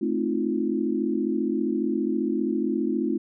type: chord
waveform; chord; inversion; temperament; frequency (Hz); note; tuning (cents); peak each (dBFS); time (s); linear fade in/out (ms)
sine; F dominant seventh; first; just; 218.3 / 261.9 / 314.3 / 349.2; A3 / C4 / Eb4 / F4; -13 / +2 / +18 / 0; -28; 0.01-3.18; 10
effects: none